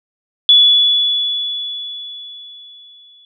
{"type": "tone with exponential decay", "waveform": "sine", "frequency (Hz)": 3422, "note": "A7", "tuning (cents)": -49, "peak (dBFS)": -4, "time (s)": [0.49, 3.25], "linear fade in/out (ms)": 1, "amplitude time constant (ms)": 600, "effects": []}